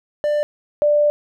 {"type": "tone pair in turn", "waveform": ["triangle", "sine"], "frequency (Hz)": [593, 590.7], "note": ["D5", "D5"], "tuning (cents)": [17, 10], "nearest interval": "unison", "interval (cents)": 7, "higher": "first", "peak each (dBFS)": [-14, -12], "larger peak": "second", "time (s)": [[0.24, 0.43], [0.82, 1.1]], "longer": "second", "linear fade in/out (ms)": 0, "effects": []}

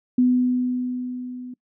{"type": "tone with level ramp", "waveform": "sine", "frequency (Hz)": 250, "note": "B3", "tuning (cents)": 21, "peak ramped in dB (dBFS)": [-13, -33], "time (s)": [0.18, 1.54], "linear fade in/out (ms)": 5, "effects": ["noise-tail reverb RT60 0.1 s tail -23 dB re dry"]}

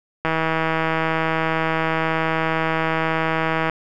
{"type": "click train", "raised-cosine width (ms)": 0.5, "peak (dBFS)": -6, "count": 556, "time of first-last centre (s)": [0.25, 3.697], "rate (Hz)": 161, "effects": []}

